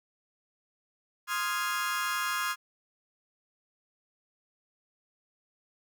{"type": "chord", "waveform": "35% pulse", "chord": "F minor seventh", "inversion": "second", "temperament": "equal", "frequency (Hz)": [1046.5, 1244.5, 1396.9, 1661.2], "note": ["C6", "Eb6", "F6", "Ab6"], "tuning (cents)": [0, 0, 0, 0], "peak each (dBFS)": -33, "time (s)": [1.27, 2.56], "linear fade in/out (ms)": 50, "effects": []}